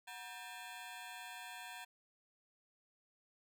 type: ring-modulated tone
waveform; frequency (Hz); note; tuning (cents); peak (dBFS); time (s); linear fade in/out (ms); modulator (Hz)
15% pulse; 843; G#5; +26; -38; 0.07-1.85; 10; 109
effects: none